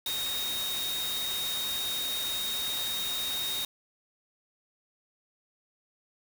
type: tone in noise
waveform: sine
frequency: 3729 Hz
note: A#7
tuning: in tune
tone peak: -31 dBFS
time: 0.06-3.65 s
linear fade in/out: 2 ms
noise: white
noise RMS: -36 dBFS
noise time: 0.06-3.65 s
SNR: +2 dB
effects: none